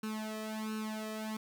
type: tone with flanger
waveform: sawtooth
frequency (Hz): 217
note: A3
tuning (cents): -24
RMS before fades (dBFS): -39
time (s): 0.03-1.37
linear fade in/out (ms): 5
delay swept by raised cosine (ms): 0.73 to 1.61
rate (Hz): 1.4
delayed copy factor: +0.95
effects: 11-bit